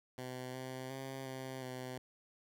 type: tone with pitch steps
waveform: 10% pulse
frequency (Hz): 127.3 / 129.7 / 133.6 / 131.2 / 127.8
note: C3 / C3 / C3 / C3 / C3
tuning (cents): -47 / -15 / +36 / +5 / -40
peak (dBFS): -34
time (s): 0.18-1.98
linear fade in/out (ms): 2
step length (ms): 360
effects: none